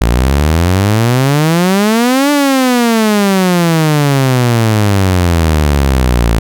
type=exponential two-way sweep; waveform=sawtooth; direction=up then down; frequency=54.8 to 293.7 to 54.8 Hz; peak=-4 dBFS; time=0.01-6.39 s; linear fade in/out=5 ms; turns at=2.31 s; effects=none